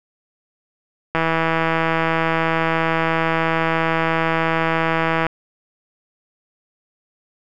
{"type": "click train", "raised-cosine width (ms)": 0.5, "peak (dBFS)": -4, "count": 672, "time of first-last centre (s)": [1.15, 5.267], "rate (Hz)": 163, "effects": []}